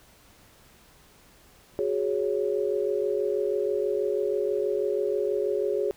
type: chord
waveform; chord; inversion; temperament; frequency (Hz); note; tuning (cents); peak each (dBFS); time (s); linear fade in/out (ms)
sine; F# suspended second; none; just; 370 / 416.2 / 555; F#4 / G#4 / C#5; 0 / +4 / +2; -29 / -26 / -30; 1.79-5.91; 0
effects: pink hiss -56 dBFS RMS until 5.96 s